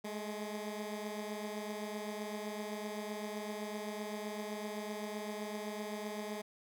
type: beating tone pair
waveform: 15% pulse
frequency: 208.8 / 216.6 Hz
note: G#3 / A3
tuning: +10 / -27 cents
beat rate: 7.8 Hz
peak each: -34 / -39 dBFS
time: 0.04-6.42 s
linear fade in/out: 10 ms
effects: none